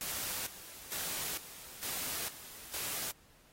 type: noise with tremolo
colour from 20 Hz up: white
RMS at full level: -38 dBFS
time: 0.01-3.11 s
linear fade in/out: 0 ms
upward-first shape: square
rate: 1.1 Hz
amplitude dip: 75%
effects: pink hiss -64 dBFS RMS until 3.52 s + AAC 48 kbps